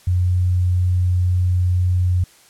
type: tone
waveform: sine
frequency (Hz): 90.2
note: F#2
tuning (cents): -44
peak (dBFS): -14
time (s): 0.07-2.24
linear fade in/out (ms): 5
effects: white hiss -50 dBFS RMS until 2.49 s + low-pass 11000 Hz 12 dB/octave